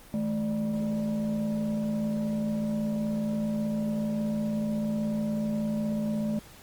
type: tone with frequency modulation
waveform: sine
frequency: 215.7 Hz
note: A3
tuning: 34 cents flat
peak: -26 dBFS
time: 0.14-6.39 s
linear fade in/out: 0 ms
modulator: 375 Hz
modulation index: 0.59
effects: pink hiss -51 dBFS RMS until 6.62 s + Opus 24 kbps